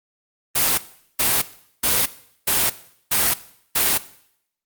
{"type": "noise bursts", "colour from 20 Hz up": "white", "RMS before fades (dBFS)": -18, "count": 6, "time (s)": [0.55, 3.98], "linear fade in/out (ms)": 10, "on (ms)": 230, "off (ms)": 410, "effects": ["noise-tail reverb RT60 0.7 s tail -17 dB re dry", "Opus 32 kbps"]}